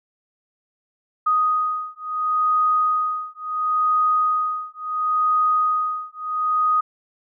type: beating tone pair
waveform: sine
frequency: 1246 / 1246.72 Hz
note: D#6 / D#6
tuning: +2 / +3 cents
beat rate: 0.72 Hz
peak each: -21 dBFS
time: 1.26-6.81 s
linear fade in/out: 10 ms
effects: none